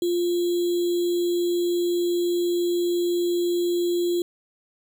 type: tone with sample-and-hold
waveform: sine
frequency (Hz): 349.2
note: F4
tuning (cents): 0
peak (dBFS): -20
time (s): 0.02-4.22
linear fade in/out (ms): 2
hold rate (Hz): 3675
effects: none